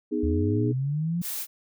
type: chord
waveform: sine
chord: G# minor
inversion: first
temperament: equal with one note detuned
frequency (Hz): 246.9 / 310.2 / 415.3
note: B3 / D#4 / G#4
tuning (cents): 0 / -5 / 0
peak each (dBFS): -29 / -27 / -29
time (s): 0.11-0.73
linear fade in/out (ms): 20
type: linear sweep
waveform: sine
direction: up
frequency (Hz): 73.7 to 177.4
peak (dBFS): -24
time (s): 0.23-1.22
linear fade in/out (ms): 5
type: noise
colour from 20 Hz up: blue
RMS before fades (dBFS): -32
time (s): 1.21-1.47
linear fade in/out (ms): 50
effects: none